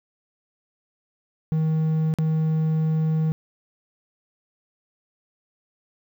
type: tone with dropouts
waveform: triangle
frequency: 158.1 Hz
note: D#3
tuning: 28 cents sharp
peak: -17 dBFS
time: 1.52-3.32 s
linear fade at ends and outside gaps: 0 ms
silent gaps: 2.139-2.186 s
effects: 9-bit